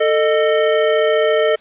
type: tone pair together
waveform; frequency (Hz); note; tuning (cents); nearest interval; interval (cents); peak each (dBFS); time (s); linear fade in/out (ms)
square; 443.9 / 614.6; A4 / D#5; +15 / -21; tritone; 564; -16 / -16; 0-1.56; 10
effects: white hiss -47 dBFS RMS until 1.6 s + resampled to 8000 Hz